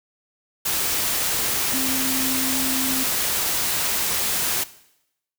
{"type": "tone in noise", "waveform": "sine", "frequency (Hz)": 262.3, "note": "C4", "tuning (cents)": 4, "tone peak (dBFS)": -26, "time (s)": [1.73, 3.04], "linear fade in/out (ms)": 10, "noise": "white", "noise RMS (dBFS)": -23, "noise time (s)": [0.65, 4.64], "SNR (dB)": -6, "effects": ["noise-tail reverb RT60 0.8 s tail -17 dB re dry"]}